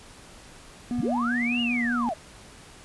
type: tone with vibrato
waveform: triangle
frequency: 240 Hz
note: B3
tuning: 49 cents flat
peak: -23 dBFS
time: 0.91-2.09 s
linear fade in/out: 0 ms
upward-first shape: sine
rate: 5.1 Hz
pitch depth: 26 cents each way
type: linear two-way sweep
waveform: sine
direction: up then down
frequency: 61.2 to 2904 to 587 Hz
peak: -26 dBFS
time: 0.98-2.14 s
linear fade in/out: 10 ms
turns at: 1.61 s
effects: pink hiss -48 dBFS RMS until 2.84 s + resampled to 24000 Hz